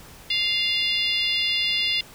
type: harmonic tone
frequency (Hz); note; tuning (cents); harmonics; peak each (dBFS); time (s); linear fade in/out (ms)
698.5; F5; 0; 3 / 4 / 5 / 6 / 7; -29 / -25 / -26 / -31 / -28; 0.3-2.01; 5
effects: pink hiss -46 dBFS RMS until 2.14 s